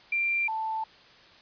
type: tone pair in turn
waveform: sine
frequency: 2369 / 882.3 Hz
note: D7 / A5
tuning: +14 / +5 cents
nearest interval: octave + perfect fourth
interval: 1709 cents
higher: first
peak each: -24 / -28 dBFS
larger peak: first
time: 0.12-0.48 / 0.48-0.84 s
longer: neither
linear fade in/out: 5 ms
effects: white hiss -54 dBFS RMS until 1.41 s + resampled to 11025 Hz